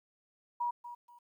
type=tone with echo; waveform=sine; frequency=960 Hz; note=B5; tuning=49 cents flat; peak=-30 dBFS; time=0.6-0.71 s; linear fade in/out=10 ms; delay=240 ms; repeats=2; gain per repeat=-12 dB; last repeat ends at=1.19 s; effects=12-bit